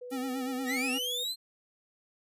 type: tone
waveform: sine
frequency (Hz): 493.9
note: B4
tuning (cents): 0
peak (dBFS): -40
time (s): 0.01-1.24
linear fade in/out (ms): 10
type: noise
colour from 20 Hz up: violet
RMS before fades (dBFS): -50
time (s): 0.1-1.17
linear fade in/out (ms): 5
type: tone with vibrato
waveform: square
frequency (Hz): 261.6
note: C4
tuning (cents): 0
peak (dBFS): -33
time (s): 0.11-0.99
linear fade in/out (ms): 20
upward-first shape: sine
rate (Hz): 8.4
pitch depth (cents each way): 65
type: linear sweep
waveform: 40% pulse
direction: up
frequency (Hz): 1787 to 4186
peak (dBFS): -30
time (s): 0.65-1.36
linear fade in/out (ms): 50
effects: resampled to 32000 Hz